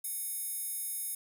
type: tone with high-pass filter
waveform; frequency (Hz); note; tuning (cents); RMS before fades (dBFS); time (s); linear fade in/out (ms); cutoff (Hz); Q
square; 740; F#5; 0; -37; 0.04-1.15; 5; 11000; 2.2
effects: none